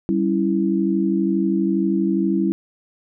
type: chord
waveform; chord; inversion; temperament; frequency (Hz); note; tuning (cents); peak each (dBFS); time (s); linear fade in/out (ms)
sine; C# diminished; second; equal with one note detuned; 194.98 / 277.2 / 329.6; G3 / C#4 / E4; -9 / 0 / 0; -20 / -24 / -20; 0.09-2.52; 0
effects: none